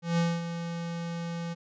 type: tone with ADSR envelope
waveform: square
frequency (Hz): 169.3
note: E3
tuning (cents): +46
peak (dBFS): -23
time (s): 0.02-1.55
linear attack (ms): 160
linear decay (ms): 230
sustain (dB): -10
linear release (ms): 26
effects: resampled to 16000 Hz